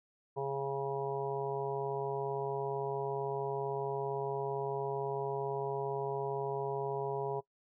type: harmonic tone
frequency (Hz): 137.8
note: C#3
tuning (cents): -10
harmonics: 1 / 3 / 4 / 5 / 6 / 7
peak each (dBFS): -42 / -36 / -45 / -42 / -44 / -41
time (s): 0.36-7.41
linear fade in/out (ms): 20
effects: noise-tail reverb RT60 0.1 s tail -21 dB re dry